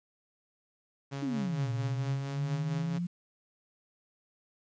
sawtooth tone with tremolo, 138.59 Hz, C#3, in tune, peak -31 dBFS, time 1.11-2.99 s, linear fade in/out 20 ms, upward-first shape sine, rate 4.4 Hz, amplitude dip 45%
sine exponential two-way sweep, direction down then up, 294.3 to 116.54 to 177.1 Hz, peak -30 dBFS, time 1.22-3.07 s, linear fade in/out 10 ms, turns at 1.71 s
effects resampled to 16000 Hz + 10-bit

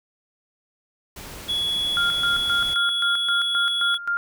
pink noise, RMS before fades -38 dBFS, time 1.16-2.74 s, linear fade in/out 5 ms
triangle tone, 3375 Hz, G#7, 27 cents sharp, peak -20 dBFS, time 1.48-3.98 s, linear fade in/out 20 ms
sine tone with tremolo, 1400 Hz, F6, 4 cents sharp, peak -20 dBFS, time 1.97-4.17 s, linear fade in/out 0 ms, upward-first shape square, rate 3.8 Hz, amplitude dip 75%
effects none

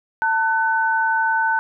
sine tone pair together, 894 / 1505.2 Hz, A5 / F#6, +27 / +29 cents, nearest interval major sixth, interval 902 cents, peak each -19 / -19 dBFS, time 0.22-1.59 s, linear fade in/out 0 ms, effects none

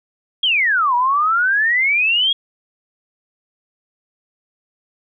sine exponential two-way sweep, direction down then up, 3322 to 950 to 3322 Hz, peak -13 dBFS, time 0.43-2.33 s, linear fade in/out 5 ms, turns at 0.95 s, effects none

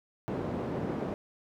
white band-pass noise, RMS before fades -34 dBFS, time 0.28-1.14 s, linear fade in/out 0 ms, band 100 to 430 Hz, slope 12 dB/octave, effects none

